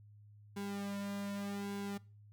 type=tone with flanger; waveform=sawtooth; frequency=200.6 Hz; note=G3; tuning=40 cents sharp; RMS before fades=-41 dBFS; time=0.56-1.98 s; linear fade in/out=10 ms; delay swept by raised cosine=1.6 to 2.7 ms; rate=0.84 Hz; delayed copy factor=-0.8; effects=noise-tail reverb RT60 0.4 s tail -23 dB re dry + added 104 Hz sine -56 dBFS peak until 2.32 s